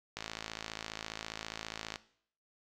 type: click train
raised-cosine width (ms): 0.2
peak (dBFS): -21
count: 99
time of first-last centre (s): 0.17-1.958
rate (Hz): 54.8
effects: noise-tail reverb RT60 0.6 s tail -17 dB re dry